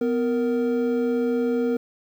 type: tone pair together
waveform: triangle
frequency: 249.8 / 466.2 Hz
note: B3 / A#4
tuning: +20 / 0 cents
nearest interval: major seventh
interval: 1080 cents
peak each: -21 dBFS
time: 0.01-1.77 s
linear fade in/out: 5 ms
effects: 9-bit